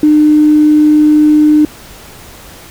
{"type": "tone with tanh clipping", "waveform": "triangle", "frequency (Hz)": 302.4, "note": "D#4", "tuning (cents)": -49, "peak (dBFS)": -3, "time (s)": [0.03, 1.65], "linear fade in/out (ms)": 2, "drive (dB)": 2, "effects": ["pink hiss -34 dBFS RMS until 2.7 s"]}